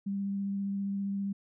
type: tone with vibrato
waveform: sine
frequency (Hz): 198.2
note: G3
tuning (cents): +19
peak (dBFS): -30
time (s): 0.06-1.33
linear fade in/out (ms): 10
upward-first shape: sine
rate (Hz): 15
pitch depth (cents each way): 10
effects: none